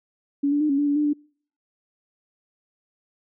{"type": "tone with pitch steps", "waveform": "sine", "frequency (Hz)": [283.1, 290.5, 303.3, 277.5, 290.6, 286.8, 298, 293.3], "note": ["C#4", "D4", "D#4", "C#4", "D4", "D4", "D4", "D4"], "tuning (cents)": [37, -19, -44, 2, -18, -41, 25, -2], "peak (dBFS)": -18, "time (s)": [0.43, 1.134], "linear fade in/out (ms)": 10, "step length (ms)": 88, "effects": ["noise-tail reverb RT60 0.5 s tail -26 dB re dry"]}